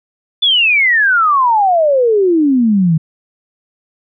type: exponential sweep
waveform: sine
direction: down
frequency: 3520 to 153.5 Hz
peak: -8 dBFS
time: 0.42-2.98 s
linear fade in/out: 10 ms
effects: none